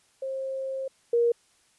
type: tone pair in turn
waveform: sine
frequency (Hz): 533 / 471.5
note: C5 / A#4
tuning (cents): +32 / +20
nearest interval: major second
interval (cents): 212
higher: first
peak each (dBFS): -29 / -19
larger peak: second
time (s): 0.22-0.88 / 1.13-1.32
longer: first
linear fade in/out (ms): 5
effects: white hiss -64 dBFS RMS until 1.78 s + resampled to 24000 Hz